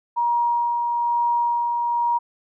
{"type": "tone with tremolo", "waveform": "sine", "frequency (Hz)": 949, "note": "A#5", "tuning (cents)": 31, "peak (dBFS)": -17, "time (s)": [0.16, 2.19], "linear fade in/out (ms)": 20, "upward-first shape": "sine", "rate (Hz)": 1.1, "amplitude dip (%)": 30, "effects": []}